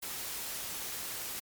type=noise; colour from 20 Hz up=white; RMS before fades=-39 dBFS; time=0.02-1.4 s; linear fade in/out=10 ms; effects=MP3 96 kbps